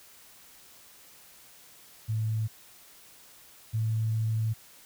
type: tone pair in turn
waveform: sine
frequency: 110 / 110.89 Hz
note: A2 / A2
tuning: 0 / +14 cents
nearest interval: unison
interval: 14 cents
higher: second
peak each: -26 / -25 dBFS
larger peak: second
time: 2.08-2.48 / 3.73-4.54 s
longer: second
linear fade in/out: 20 ms
effects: white hiss -54 dBFS RMS until 4.85 s